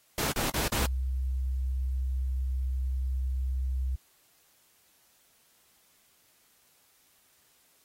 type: noise bursts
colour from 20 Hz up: pink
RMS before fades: -30 dBFS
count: 4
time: 0.18-0.86 s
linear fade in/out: 2 ms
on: 140 ms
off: 40 ms
type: tone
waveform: sine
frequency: 64.7 Hz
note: C2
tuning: 19 cents flat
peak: -27 dBFS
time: 0.78-3.96 s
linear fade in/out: 10 ms
effects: white hiss -65 dBFS RMS until 7.84 s + AAC 48 kbps